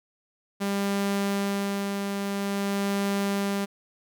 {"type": "tone with tremolo", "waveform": "sawtooth", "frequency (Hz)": 199.3, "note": "G3", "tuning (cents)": 29, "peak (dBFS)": -20, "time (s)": [0.6, 3.66], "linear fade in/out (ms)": 20, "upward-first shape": "sine", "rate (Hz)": 0.5, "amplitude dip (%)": 35, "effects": []}